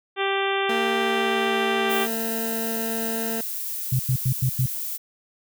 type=harmonic tone; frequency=392 Hz; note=G4; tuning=in tune; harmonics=1 / 2 / 3 / 4 / 5 / 6 / 7 / 8 / 9; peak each=-25 / -28 / -30 / -31 / -32 / -33 / -33 / -34 / -35 dBFS; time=0.16-2.08 s; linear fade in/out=50 ms
type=tone with pitch glide; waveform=20% pulse; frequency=228.9 to 225.7 Hz; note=A#3 to A3; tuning=-31 to +44 cents; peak=-22 dBFS; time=0.69-3.41 s; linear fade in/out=5 ms; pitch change=-25 cents; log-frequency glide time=1-1.62 s
type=noise; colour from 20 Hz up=violet; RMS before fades=-30 dBFS; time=1.89-4.98 s; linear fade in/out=20 ms
type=tone bursts; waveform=sine; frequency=129.1 Hz; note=C3; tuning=23 cents flat; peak=-18 dBFS; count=5; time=3.92-4.661 s; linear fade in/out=5 ms; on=73 ms; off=94 ms
effects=none